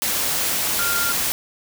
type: tone in noise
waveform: sine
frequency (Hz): 1396.9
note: F6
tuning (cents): 0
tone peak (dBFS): -23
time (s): 0.79-1.12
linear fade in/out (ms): 0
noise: white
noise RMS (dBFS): -22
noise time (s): 0.02-1.32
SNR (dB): -4
effects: none